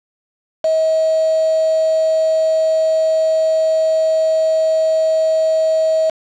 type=tone with quantisation; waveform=sine; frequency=638 Hz; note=D#5; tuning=43 cents sharp; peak=-12 dBFS; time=0.64-6.1 s; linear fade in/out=5 ms; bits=4; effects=low-pass 4000 Hz 12 dB/octave